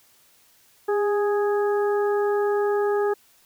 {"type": "harmonic tone with a mistuned harmonic", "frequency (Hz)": 415.3, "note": "G#4", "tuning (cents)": 0, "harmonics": [1, 2, 3, 4], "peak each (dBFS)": [-20, -29, -33, -35], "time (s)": [0.88, 3.14], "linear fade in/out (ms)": 10, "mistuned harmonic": 1, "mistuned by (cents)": -28, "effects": ["white hiss -58 dBFS RMS until 3.45 s"]}